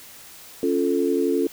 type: chord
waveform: sine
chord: Db augmented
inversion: none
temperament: equal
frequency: 277.2 / 349.2 / 440 Hz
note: Db4 / F4 / A4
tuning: 0 / 0 / 0 cents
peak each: -23 dBFS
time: 0.63-1.47 s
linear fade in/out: 2 ms
effects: white hiss -44 dBFS RMS until 1.52 s